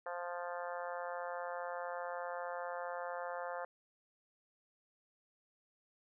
harmonic tone, 175.2 Hz, F3, 6 cents sharp, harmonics 3 / 4 / 5 / 6 / 7 / 8 / 9 / 10, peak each -43 / -45 / -47 / -49 / -50 / -51 / -52 / -53 dBFS, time 0.06-3.65 s, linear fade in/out 2 ms, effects none

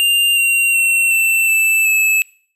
square tone with pitch steps, 2794 / 2756 / 2718 / 2680 / 2643 / 2607 Hz, F7 / F7 / F7 / E7 / E7 / E7, 0 / -24 / -48 / +28 / +4 / -20 cents, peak -12 dBFS, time 0-2.22 s, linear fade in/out 0 ms, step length 370 ms, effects noise-tail reverb RT60 0.5 s tail -23 dB re dry

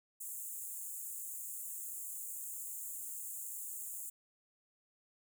pink high-pass noise, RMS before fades -44 dBFS, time 0.2-4.1 s, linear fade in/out 10 ms, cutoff 6900 Hz, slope 96 dB/octave, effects none

